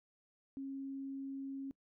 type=tone; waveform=sine; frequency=271.9 Hz; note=C#4; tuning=33 cents flat; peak=-40 dBFS; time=0.57-1.71 s; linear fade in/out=0 ms; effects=noise-tail reverb RT60 0.1 s tail -23 dB re dry